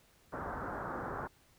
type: low-pass noise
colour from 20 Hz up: white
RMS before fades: -40 dBFS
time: 0.32-1.28 s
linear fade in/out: 20 ms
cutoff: 1500 Hz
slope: 48 dB/octave
effects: pink hiss -66 dBFS RMS until 1.58 s